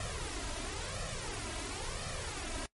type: noise with flanger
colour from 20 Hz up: pink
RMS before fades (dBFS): -39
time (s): 0-2.66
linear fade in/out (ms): 2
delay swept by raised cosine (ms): 1.6 to 3.1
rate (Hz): 0.97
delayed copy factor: +0.7
effects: noise-tail reverb RT60 0.1 s tail -21 dB re dry + MP3 48 kbps